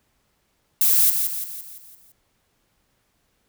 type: noise with echo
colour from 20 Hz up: violet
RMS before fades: -17 dBFS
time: 0.81-1.1 s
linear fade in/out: 2 ms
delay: 170 ms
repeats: 6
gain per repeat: -6 dB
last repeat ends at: 2.12 s
effects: pink hiss -68 dBFS RMS until 3.48 s